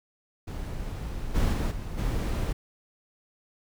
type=noise with level steps; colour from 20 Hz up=brown; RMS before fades=-34 / -23 / -26 / -35 / -27 dBFS; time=0.47-2.53 s; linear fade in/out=10 ms; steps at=1.34 / 1.52 / 1.7 / 1.97 s; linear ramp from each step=20 ms; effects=none